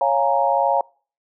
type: chord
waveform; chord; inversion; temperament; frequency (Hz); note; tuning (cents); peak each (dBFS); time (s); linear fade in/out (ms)
sine; Bb minor seventh; first; equal; 554.4 / 698.5 / 830.6 / 932.3; Db5 / F5 / Ab5 / Bb5; 0 / 0 / 0 / 0; -21; 0.01-0.81; 2
effects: noise-tail reverb RT60 0.4 s tail -25 dB re dry